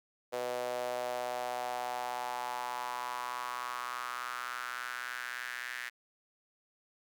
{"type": "tone with high-pass filter sweep", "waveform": "sawtooth", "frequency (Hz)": 123.47, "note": "B2", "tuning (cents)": 0, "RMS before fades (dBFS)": -38, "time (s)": [0.32, 5.9], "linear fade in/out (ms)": 20, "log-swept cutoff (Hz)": [540, 1800], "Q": 4.3, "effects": []}